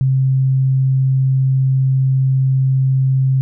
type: tone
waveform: sine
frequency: 132.6 Hz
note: C3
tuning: 23 cents sharp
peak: -11 dBFS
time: 0.01-3.41 s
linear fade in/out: 0 ms
effects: none